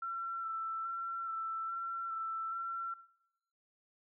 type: tone with vibrato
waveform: sine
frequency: 1342 Hz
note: E6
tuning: 31 cents sharp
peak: -36 dBFS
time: 0.02-2.94 s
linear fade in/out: 5 ms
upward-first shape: square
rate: 1.2 Hz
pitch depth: 16 cents each way
effects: noise-tail reverb RT60 0.8 s tail -18 dB re dry